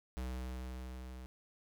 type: tone with level ramp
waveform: square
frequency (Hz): 63.4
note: B1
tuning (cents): +46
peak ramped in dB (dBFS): -38 to -47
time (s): 0.17-1.26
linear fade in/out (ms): 0
effects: 13-bit